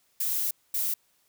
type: noise bursts at uneven times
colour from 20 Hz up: violet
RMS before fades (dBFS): -28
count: 2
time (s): 0.2-0.51 / 0.74-0.94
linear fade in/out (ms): 5
effects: white hiss -68 dBFS RMS until 1.28 s